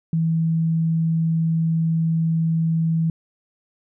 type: tone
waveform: sine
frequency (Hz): 163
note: E3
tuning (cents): -19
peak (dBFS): -17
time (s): 0.13-3.1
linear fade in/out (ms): 2
effects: none